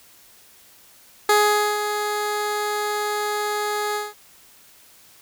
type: tone with ADSR envelope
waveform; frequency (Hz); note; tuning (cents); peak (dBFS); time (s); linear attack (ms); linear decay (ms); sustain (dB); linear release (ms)
15% pulse; 418; G#4; +11; -7; 1.29-4.14; 4; 480; -9; 190
effects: white hiss -51 dBFS RMS until 5.21 s